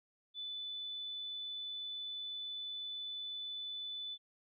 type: tone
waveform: sine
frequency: 3494 Hz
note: A7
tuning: 13 cents flat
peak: -40 dBFS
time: 0.34-4.18 s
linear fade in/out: 50 ms
effects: none